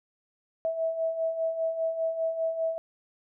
sine beating tone pair, 648 / 653 Hz, E5 / E5, -30 / -17 cents, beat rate 5 Hz, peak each -34 / -27 dBFS, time 0.65-2.78 s, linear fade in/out 0 ms, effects none

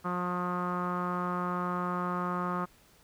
sawtooth tone with low-pass filter, 178.5 Hz, F3, 38 cents sharp, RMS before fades -32 dBFS, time 0.04-2.66 s, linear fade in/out 20 ms, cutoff 1200 Hz, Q 7.7, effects pink hiss -61 dBFS RMS until 3.03 s

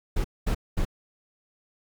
brown noise bursts, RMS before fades -24 dBFS, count 3, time 0.16-0.852 s, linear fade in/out 10 ms, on 84 ms, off 220 ms, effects none

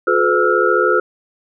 sine tone cluster, 358.9 / 431.6 / 506 / 1321 / 1417 Hz, F4 / A4 / B4 / E6 / F6, +47 / -33 / +42 / +3 / +25 cents, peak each -18 dBFS, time 0.07-1 s, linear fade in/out 5 ms, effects none

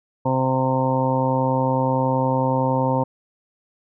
harmonic tone, 130.81 Hz, C3, in tune, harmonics 1 / 2 / 3 / 4 / 5 / 6 / 7 / 8, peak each -23 / -24 / -34 / -23 / -33 / -32 / -23 / -34 dBFS, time 0.25-3.04 s, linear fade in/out 10 ms, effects none

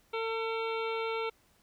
harmonic tone, 450.6 Hz, A4, 41 cents sharp, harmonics 1 / 2 / 3 / 5 / 6 / 7 / 8 / 9, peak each -33 / -39 / -39 / -41 / -45 / -50 / -48 / -52 dBFS, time 0.13-1.3 s, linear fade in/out 10 ms, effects pink hiss -67 dBFS RMS until 1.62 s

